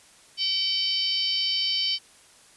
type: harmonic tone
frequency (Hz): 766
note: G5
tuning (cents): -40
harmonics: 3 / 4 / 5 / 6 / 7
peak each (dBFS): -37 / -26 / -36 / -27 / -32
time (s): 0.37-1.99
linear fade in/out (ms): 50
effects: white hiss -54 dBFS RMS until 2.56 s + resampled to 24000 Hz